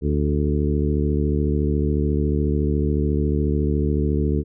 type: harmonic tone with a mistuned harmonic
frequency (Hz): 74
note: D2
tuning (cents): +14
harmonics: 1 / 2 / 3 / 4 / 5 / 6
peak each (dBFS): -21 / -24 / -26 / -27 / -28 / -29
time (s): 0.01-4.44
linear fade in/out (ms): 50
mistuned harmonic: 6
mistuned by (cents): -20
effects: none